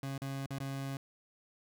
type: tone with dropouts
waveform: 30% pulse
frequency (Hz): 136.5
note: C#3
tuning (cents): -26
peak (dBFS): -34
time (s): 0.03-0.97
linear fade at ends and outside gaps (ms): 2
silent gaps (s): 0.179-0.218 / 0.462-0.506 / 0.586-0.602
effects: none